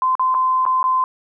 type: tone with dropouts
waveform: sine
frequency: 1032 Hz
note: C6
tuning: 24 cents flat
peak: -14 dBFS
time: 0.02-1.04 s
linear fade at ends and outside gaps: 1 ms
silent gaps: 0.153-0.195 / 0.343-0.348 / 0.653-0.663 / 0.829-0.84 s
effects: none